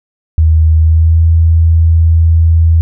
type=tone with pitch glide; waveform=sine; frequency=79.5 to 81.97 Hz; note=D#2 to E2; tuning=+38 to -9 cents; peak=-4 dBFS; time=0.38-2.81 s; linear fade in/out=0 ms; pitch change=+53 cents; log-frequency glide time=0.78-1.2 s; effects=none